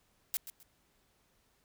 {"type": "noise with echo", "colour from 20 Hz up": "blue", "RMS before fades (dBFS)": -33, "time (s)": [0.34, 0.37], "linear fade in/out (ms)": 0, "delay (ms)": 130, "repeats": 2, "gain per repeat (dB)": -12, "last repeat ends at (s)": 0.63, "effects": ["pink hiss -72 dBFS RMS until 1.64 s"]}